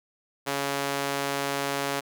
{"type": "tone with high-pass filter", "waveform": "sawtooth", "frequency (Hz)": 140, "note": "C#3", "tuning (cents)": 18, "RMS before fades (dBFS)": -29, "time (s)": [0.46, 2.01], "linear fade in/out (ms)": 20, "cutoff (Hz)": 440, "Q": 0.63, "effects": []}